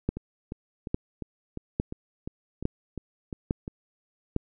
two click trains, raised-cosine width 3 ms, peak -21 / -12 dBFS, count 11 / 6, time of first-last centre 0.17-3.679 / 0.09-4.364 s, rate 2.85 / 1.17 Hz, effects none

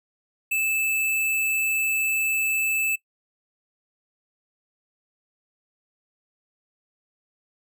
square tone, 2627 Hz, E7, 7 cents flat, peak -22 dBFS, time 0.51-2.96 s, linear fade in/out 10 ms, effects noise-tail reverb RT60 0.1 s tail -20 dB re dry

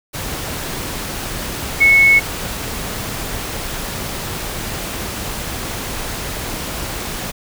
sine tone in noise, 2200 Hz, C#7, 14 cents flat, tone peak -7 dBFS, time 1.8-2.2 s, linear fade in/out 20 ms, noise pink, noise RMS -25 dBFS, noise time 0.13-7.32 s, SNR +15 dB, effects none

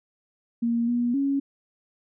sine tone with pitch steps, 233.9 / 240.6 / 277.1 Hz, A#3 / B3 / C#4, +6 / -45 / -1 cents, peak -21 dBFS, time 0.62-1.4 s, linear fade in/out 10 ms, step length 260 ms, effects none

